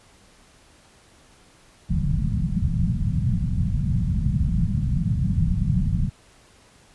white low-pass noise, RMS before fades -22 dBFS, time 1.89-6.1 s, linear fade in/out 10 ms, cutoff 190 Hz, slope 48 dB/octave, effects pink hiss -54 dBFS RMS until 6.94 s + resampled to 24000 Hz

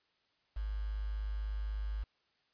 sine tone with quantisation, 51.91 Hz, G#1, in tune, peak -34 dBFS, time 0.56-2.04 s, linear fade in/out 10 ms, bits 9, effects white hiss -75 dBFS RMS until 2.53 s + resampled to 11025 Hz

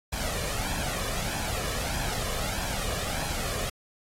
pink noise with flanger, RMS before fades -31 dBFS, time 0.12-3.7 s, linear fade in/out 10 ms, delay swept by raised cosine 1.2 to 1.73 ms, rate 1.6 Hz, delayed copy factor +0.55, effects low-pass 12000 Hz 12 dB/octave + AAC 48 kbps

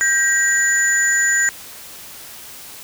sine tone cluster, 1595 / 1899 / 6970 Hz, G6 / A#6 / A8, +30 / +32 / -17 cents, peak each -18 dBFS, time 0.01-1.49 s, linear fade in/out 0 ms, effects white hiss -37 dBFS RMS until 2.83 s

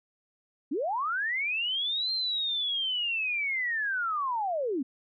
sine linear two-way sweep, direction up then down, 241.5 to 4186 to 241.5 Hz, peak -27 dBFS, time 0.71-4.83 s, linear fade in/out 10 ms, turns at 2.12 s, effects none

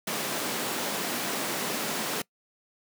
pink high-pass noise, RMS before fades -31 dBFS, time 0.07-2.22 s, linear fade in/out 5 ms, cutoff 190 Hz, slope 24 dB/octave, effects noise-tail reverb RT60 0.1 s tail -23 dB re dry

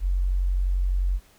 sine tone, 45.83 Hz, F#1, 16 cents flat, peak -20 dBFS, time 0-1.2 s, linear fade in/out 50 ms, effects pink hiss -57 dBFS RMS until 1.38 s

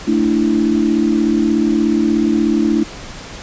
sine chord, A suspended fourth, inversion none, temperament just, 220 / 293.3 / 330 Hz, A3 / D4 / E4, 0 / -2 / +2 cents, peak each -16 dBFS, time 0.07-2.84 s, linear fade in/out 10 ms, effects pink hiss -32 dBFS RMS until 3.42 s + resampled to 16000 Hz

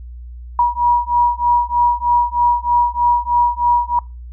sine beating tone pair, 960 / 963.2 Hz, B5 / B5, -49 / -44 cents, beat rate 3.2 Hz, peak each -15 dBFS, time 0.59-3.99 s, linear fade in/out 2 ms, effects noise-tail reverb RT60 0.3 s tail -25 dB re dry + added 60 Hz sine -30 dBFS peak until 4.32 s

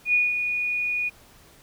sine tone with ADSR envelope, 2457 Hz, D#7, 22 cents flat, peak -16 dBFS, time 0.05-1.1 s, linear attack 86 ms, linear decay 190 ms, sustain -7 dB, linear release 22 ms, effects pink hiss -53 dBFS RMS until 1.62 s

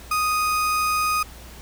35% pulse tone, 1244.5 Hz, D#6, in tune, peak -18 dBFS, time 0.11-1.23 s, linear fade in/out 5 ms, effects added 60 Hz sine -42 dBFS peak until 1.61 s + pink hiss -44 dBFS RMS until 1.61 s

